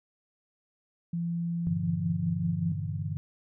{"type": "tone", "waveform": "sine", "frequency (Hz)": 170, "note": "F3", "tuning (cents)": -46, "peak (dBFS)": -28, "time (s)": [1.13, 2.72], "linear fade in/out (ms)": 5}
{"type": "chord", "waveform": "sine", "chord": "E half-diminished seventh", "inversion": "first", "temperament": "equal", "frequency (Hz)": [98, 116.54, 146.83, 164.81], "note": ["G2", "Bb2", "D3", "E3"], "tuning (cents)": [0, 0, 0, 0], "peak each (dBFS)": [-34, -40, -34, -37], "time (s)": [1.67, 3.17], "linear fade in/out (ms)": 0}
{"effects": []}